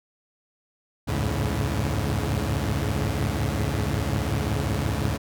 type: tone cluster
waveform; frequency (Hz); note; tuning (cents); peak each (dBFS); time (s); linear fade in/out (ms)
sawtooth; 68.4 / 83.7 / 104.3 / 109.8 / 141.2; C#2 / E2 / G#2 / A2 / C#3; -23 / +27 / +8 / -3 / +32; -26; 1.07-5.18; 20
effects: none